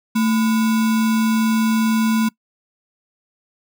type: tone with sample-and-hold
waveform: sine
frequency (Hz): 222.2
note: A3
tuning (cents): +17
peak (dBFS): -14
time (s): 0.15-2.29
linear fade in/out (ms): 10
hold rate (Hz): 1225
effects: noise-tail reverb RT60 0.1 s tail -23 dB re dry